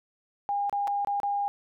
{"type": "tone with dropouts", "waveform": "sine", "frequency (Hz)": 810, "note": "G#5", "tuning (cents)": -43, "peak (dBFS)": -25, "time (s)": [0.49, 1.48], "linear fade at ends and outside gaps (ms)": 0, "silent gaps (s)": [[0.696, 0.727], [0.873, 0.878], [1.048, 1.072], [1.201, 1.232]], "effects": []}